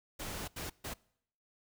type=noise bursts at uneven times; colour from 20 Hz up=pink; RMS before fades=-41 dBFS; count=3; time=0.19-0.48 / 0.56-0.7 / 0.84-0.94 s; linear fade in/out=10 ms; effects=noise-tail reverb RT60 0.7 s tail -24 dB re dry

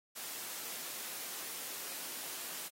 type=noise; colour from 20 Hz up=white; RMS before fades=-43 dBFS; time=0.15-2.69 s; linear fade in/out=20 ms; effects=high-pass 200 Hz 12 dB/octave + AAC 48 kbps

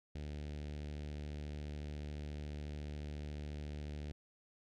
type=tone with notch filter; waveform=sawtooth; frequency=74.1 Hz; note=D2; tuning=16 cents sharp; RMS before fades=-44 dBFS; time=0.15-4.12 s; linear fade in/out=5 ms; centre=1100 Hz; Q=0.74; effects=low-pass 5000 Hz 12 dB/octave

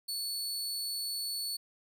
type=tone; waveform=sawtooth; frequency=4435 Hz; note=C#8; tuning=in tune; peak=-31 dBFS; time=0.08-1.57 s; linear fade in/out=10 ms; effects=none

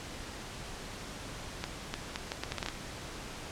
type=accelerating click train; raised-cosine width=0.2 ms; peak=-16 dBFS; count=10; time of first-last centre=1.64-2.686 s; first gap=300 ms; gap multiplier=0.73; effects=pink hiss -43 dBFS RMS until 3.51 s + low-pass 8000 Hz 12 dB/octave

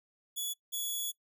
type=tone pair in turn; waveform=10% pulse; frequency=3408 / 3392 Hz; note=G#7 / G#7; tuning=+44 / +36 cents; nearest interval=unison; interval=8 cents; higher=first; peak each=-26 dBFS; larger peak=neither; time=0.36-0.54 / 0.72-1.12 s; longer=second; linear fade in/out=20 ms; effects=noise-tail reverb RT60 0.1 s tail -22 dB re dry

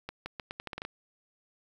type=accelerating click train; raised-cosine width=0.3 ms; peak=-21 dBFS; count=10; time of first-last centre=0.09-0.85 s; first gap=170 ms; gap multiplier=0.81; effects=9-bit

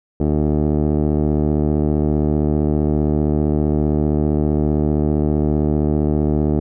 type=tone with low-pass filter; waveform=15% pulse; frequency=75.3 Hz; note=D2; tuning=44 cents sharp; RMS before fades=-17 dBFS; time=0.2-6.6 s; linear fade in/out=5 ms; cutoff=470 Hz; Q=2.9; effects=none

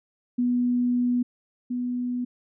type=tone pair in turn; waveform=sine; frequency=245.2 / 246.5 Hz; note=B3 / B3; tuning=-12 / -3 cents; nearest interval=unison; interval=9 cents; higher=second; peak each=-20 / -25 dBFS; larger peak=first; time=0.38-1.23 / 1.7-2.25 s; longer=first; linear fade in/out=10 ms; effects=none

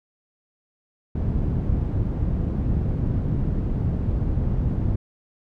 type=low-pass noise; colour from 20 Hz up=white; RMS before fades=-23 dBFS; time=1.15-4.96 s; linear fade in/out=5 ms; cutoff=130 Hz; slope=12 dB/octave; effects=none

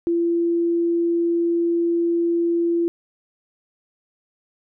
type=tone; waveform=sine; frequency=339.9 Hz; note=F4; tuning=47 cents flat; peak=-17 dBFS; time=0.07-2.88 s; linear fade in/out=0 ms; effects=none

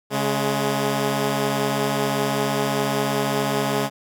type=tone pair together; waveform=10% pulse; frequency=138.28 / 210 Hz; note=C#3 / G#3; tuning=-4 / +19 cents; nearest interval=perfect fifth; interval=723 cents; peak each=-15 dBFS; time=0.1-3.9 s; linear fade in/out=50 ms; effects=none

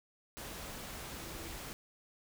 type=tone in noise; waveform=sine; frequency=329.6 Hz; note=E4; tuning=in tune; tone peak=-53 dBFS; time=1.19-1.55 s; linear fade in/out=0 ms; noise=pink; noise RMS=-45 dBFS; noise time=0.37-1.73 s; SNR=-11 dB; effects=none

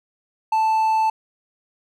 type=tone; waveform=triangle; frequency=880 Hz; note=A5; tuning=in tune; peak=-14 dBFS; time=0.52-1.1 s; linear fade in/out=5 ms; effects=none

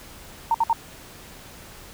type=tone bursts; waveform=sine; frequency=915 Hz; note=A#5; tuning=32 cents flat; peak=-16 dBFS; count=3; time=0.51-0.73 s; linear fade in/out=2 ms; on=34 ms; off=59 ms; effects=pink hiss -44 dBFS RMS until 1.93 s

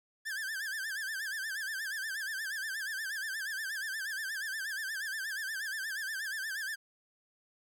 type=tone with vibrato; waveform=45% pulse; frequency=1661.2 Hz; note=G#6; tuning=in tune; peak=-35 dBFS; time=0.25-6.76 s; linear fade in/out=20 ms; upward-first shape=sine; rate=8.4 Hz; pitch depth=140 cents each way; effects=none

